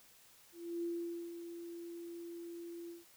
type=tone with ADSR envelope; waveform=sine; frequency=341.2 Hz; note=F4; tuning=40 cents flat; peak=-35 dBFS; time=0.52-3.05 s; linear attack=310 ms; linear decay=480 ms; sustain=-9 dB; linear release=160 ms; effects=white hiss -63 dBFS RMS until 3.16 s